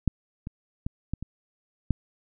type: clicks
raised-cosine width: 5 ms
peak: -9 / -22 / -17 / -16 / -22 / -10 dBFS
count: 6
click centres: 0.077 / 0.471 / 0.865 / 1.136 / 1.226 / 1.907 s
effects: none